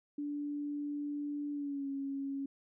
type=tone with pitch glide; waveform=sine; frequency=291 to 275.5 Hz; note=D4 to C#4; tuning=-16 to -11 cents; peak=-35 dBFS; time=0.18-2.46 s; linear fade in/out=5 ms; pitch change=-95 cents; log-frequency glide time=1.52-1.88 s; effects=none